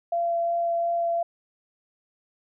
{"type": "tone with vibrato", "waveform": "sine", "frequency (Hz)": 682, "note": "F5", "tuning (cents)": -41, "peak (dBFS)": -22, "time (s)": [0.12, 1.23], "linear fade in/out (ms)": 5, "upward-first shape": "sine", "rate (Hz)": 2.8, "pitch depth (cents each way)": 8, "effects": []}